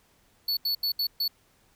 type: tone bursts at uneven times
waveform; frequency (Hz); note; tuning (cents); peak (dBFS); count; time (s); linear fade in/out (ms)
square; 4435; C#8; 0; -25; 5; 0.48-0.57 / 0.65-0.75 / 0.83-0.92 / 0.99-1.07 / 1.2-1.28; 5
effects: pink hiss -64 dBFS RMS until 1.75 s